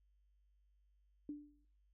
sine tone with exponential decay, 293.7 Hz, D4, in tune, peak -39 dBFS, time 1.29-1.65 s, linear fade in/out 2 ms, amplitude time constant 77 ms, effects noise-tail reverb RT60 0.4 s tail -20 dB re dry + added 50 Hz sine -70 dBFS peak until 1.93 s

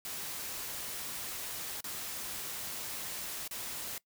white noise with dropouts, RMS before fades -40 dBFS, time 0.05-3.98 s, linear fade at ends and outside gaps 1 ms, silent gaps 1.806-1.842 / 3.477-3.51 s, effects noise-tail reverb RT60 0.1 s tail -21 dB re dry

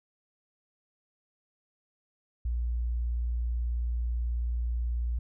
sine tone, 59.2 Hz, A#1, 27 cents sharp, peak -27 dBFS, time 2.45-5.19 s, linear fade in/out 5 ms, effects none

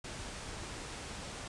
pink low-pass noise, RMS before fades -44 dBFS, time 0.04-1.48 s, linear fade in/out 5 ms, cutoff 9700 Hz, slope 48 dB/octave, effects resampled to 24000 Hz

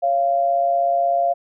sine tone pair together, 554.4 / 690.7 Hz, C#5 / F5, 0 / -19 cents, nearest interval major third, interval 381 cents, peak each -24 / -16 dBFS, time 0.02-1.34 s, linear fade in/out 20 ms, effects none

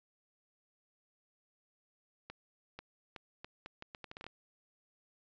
accelerating click train, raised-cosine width 0.3 ms, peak -29 dBFS, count 13, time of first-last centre 2.3-4.266 s, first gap 490 ms, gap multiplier 0.76, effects resampled to 16000 Hz

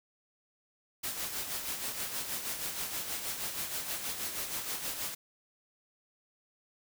white noise with tremolo, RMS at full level -35 dBFS, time 1.03-5.15 s, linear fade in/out 10 ms, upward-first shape sine, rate 6.3 Hz, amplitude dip 50%, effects none

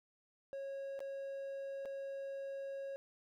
triangle tone with dropouts, 548 Hz, C#5, 20 cents flat, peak -39 dBFS, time 0.53-2.96 s, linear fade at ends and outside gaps 0 ms, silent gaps 0.992-1.004 / 1.852-1.857 s, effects none

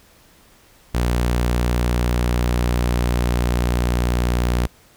sawtooth tone, 60.2 Hz, B1, 44 cents flat, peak -13 dBFS, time 0.94-4.67 s, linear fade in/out 10 ms, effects pink hiss -52 dBFS RMS until 4.96 s

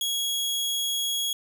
sawtooth tone, 3322 Hz, G#7, in tune, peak -22 dBFS, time 0.01-1.33 s, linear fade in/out 2 ms, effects none

